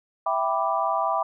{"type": "chord", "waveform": "sine", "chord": "E minor seventh", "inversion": "none", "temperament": "equal", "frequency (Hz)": [659.3, 784, 987.8, 1174.7], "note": ["E5", "G5", "B5", "D6"], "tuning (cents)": [0, 0, 0, 0], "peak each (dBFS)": -27, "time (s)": [0.26, 1.23], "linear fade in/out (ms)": 5, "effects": []}